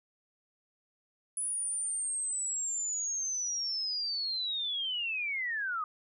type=linear sweep; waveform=sine; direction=down; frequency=9956 to 1212 Hz; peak=-31 dBFS; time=1.37-5.84 s; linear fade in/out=2 ms; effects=none